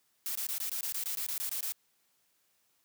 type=noise bursts; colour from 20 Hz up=blue; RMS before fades=-35 dBFS; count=13; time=0.26-1.721 s; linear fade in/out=0 ms; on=93 ms; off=21 ms; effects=white hiss -73 dBFS RMS until 2.84 s + high-pass 80 Hz 12 dB/octave